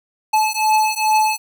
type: beating tone pair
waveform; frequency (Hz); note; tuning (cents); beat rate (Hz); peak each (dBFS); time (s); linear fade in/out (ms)
square; 863 / 865.4; A5 / A5; -34 / -29; 2.4; -18; 0.33-1.38; 10
effects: none